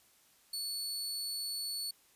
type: tone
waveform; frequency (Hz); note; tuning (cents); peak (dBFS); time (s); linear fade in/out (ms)
sawtooth; 4432; C#8; -1; -33; 0.53-1.91; 5
effects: white hiss -66 dBFS RMS until 2.15 s + resampled to 32000 Hz